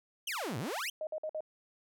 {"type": "exponential two-way sweep", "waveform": "sawtooth", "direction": "down then up", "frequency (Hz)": [3297, 103.83, 3297], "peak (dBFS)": -31, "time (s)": [0.27, 0.9], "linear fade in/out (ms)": 5, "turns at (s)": 0.58}
{"type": "tone bursts", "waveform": "sine", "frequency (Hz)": 622.3, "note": "D#5", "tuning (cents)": 0, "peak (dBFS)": -34, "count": 4, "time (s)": [1.01, 1.406], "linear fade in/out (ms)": 2, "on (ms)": 60, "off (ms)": 52}
{"effects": []}